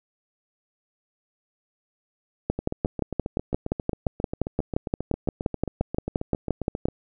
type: two click trains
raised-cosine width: 2 ms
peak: -15 / -9 dBFS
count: 33 / 26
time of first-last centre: 2.59-6.885 / 2.5-6.855 s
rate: 7.45 / 5.74 Hz
effects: none